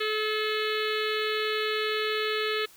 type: harmonic tone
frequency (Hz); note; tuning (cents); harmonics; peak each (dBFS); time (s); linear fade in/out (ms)
430.7; A4; -37; 1 / 3 / 4 / 5 / 6 / 7 / 8 / 9 / 10; -29 / -34 / -35 / -36 / -37 / -37 / -38 / -39 / -39; 0-2.66; 10
effects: white hiss -54 dBFS RMS until 2.76 s